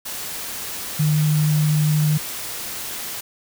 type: tone in noise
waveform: sine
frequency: 152.1 Hz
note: D#3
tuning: 39 cents flat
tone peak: -15 dBFS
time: 0.99-2.18 s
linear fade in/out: 10 ms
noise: white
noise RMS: -30 dBFS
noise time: 0.05-3.21 s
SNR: +12 dB
effects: none